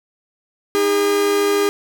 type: tone pair together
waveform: 45% pulse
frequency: 313.1 / 405.9 Hz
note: D#4 / G#4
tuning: +11 / -40 cents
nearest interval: major third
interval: 449 cents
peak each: -24 / -15 dBFS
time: 0.75-1.69 s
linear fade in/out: 0 ms
effects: none